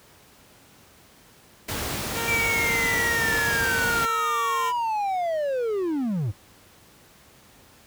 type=noise; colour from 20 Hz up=pink; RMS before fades=-29 dBFS; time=1.68-4.06 s; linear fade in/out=10 ms
type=tone; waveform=10% pulse; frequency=461.9 Hz; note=A#4; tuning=16 cents flat; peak=-20 dBFS; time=2.13-4.73 s; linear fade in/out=50 ms
type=linear sweep; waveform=triangle; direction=down; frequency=2349 to 91.3 Hz; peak=-21 dBFS; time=2.27-6.32 s; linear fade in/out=20 ms
effects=pink hiss -53 dBFS RMS until 7.86 s + high-pass 60 Hz 12 dB/octave